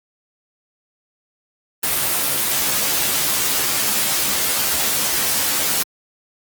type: noise with comb filter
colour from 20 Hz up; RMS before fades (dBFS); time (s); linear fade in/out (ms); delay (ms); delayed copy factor
white; -19; 1.83-5.83; 5; 14; +1
effects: high-pass 80 Hz 12 dB/octave + Opus 24 kbps